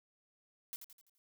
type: noise with echo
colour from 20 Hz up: blue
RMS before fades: -43 dBFS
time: 0.73-0.76 s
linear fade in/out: 0 ms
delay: 84 ms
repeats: 5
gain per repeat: -7 dB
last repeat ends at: 1.18 s
effects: none